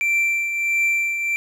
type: tone with tremolo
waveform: triangle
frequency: 2349 Hz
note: D7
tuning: in tune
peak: -14 dBFS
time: 0.01-1.36 s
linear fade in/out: 0 ms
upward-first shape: triangle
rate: 1.5 Hz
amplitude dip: 55%
effects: none